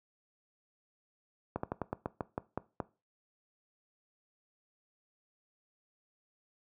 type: slowing click train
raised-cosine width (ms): 1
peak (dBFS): -19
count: 10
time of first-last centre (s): 1.56-2.802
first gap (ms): 74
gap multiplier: 1.15
effects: noise-tail reverb RT60 0.3 s tail -19 dB re dry + high-pass 80 Hz 12 dB/octave